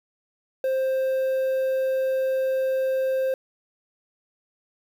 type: tone with quantisation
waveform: triangle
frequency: 526 Hz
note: C5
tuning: 9 cents sharp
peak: -19 dBFS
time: 0.64-3.34 s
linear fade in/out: 2 ms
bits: 8
effects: none